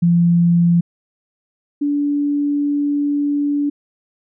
sine tone pair in turn, 171.7 / 288.8 Hz, F3 / D4, -29 / -29 cents, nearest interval major sixth, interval 900 cents, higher second, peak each -10 / -15 dBFS, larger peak first, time 0.02-0.81 / 1.81-3.7 s, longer second, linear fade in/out 10 ms, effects none

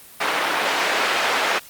white band-pass noise, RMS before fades -21 dBFS, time 0.2-1.59 s, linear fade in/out 10 ms, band 440 to 2200 Hz, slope 12 dB/octave, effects white hiss -44 dBFS RMS until 1.69 s + Opus 32 kbps

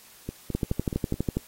two click trains, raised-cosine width 3 ms, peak -18 / -12 dBFS, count 5 / 11, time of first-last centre 0.29-1.141 / 0.55-1.37 s, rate 4.7 / 12.2 Hz, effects white hiss -52 dBFS RMS until 1.47 s + AAC 48 kbps

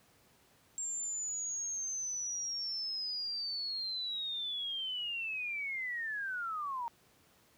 sine linear sweep, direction down, 7459 to 914 Hz, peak -35 dBFS, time 0.78-6.88 s, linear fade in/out 0 ms, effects pink hiss -66 dBFS RMS until 7.57 s + high-pass 80 Hz 12 dB/octave

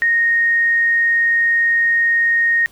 sine tone, 1859 Hz, A#6, 5 cents flat, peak -12 dBFS, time 0.02-2.66 s, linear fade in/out 0 ms, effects pink hiss -49 dBFS RMS until 2.71 s

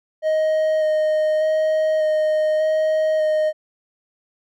triangle tone with vibrato, 622.3 Hz, D#5, in tune, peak -14 dBFS, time 0.22-3.53 s, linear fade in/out 50 ms, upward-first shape square, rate 0.84 Hz, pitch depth 10 cents each way, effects none

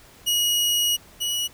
sawtooth tone pair in turn, 2900 / 2924 Hz, F#7 / F#7, -35 / -21 cents, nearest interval unison, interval 14 cents, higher second, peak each -16 / -20 dBFS, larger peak first, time 0.26-0.97 / 1.2-1.48 s, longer first, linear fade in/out 20 ms, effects pink hiss -50 dBFS RMS until 1.53 s

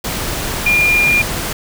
sine tone in noise, 2409 Hz, D7, 43 cents sharp, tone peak -10 dBFS, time 0.66-1.22 s, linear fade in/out 5 ms, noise pink, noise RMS -21 dBFS, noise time 0.04-1.53 s, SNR +8 dB, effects none

